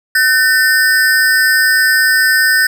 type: ring-modulated tone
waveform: square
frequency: 1661.2 Hz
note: G#6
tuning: in tune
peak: -6 dBFS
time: 0.15-2.67 s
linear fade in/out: 5 ms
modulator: 140 Hz
effects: none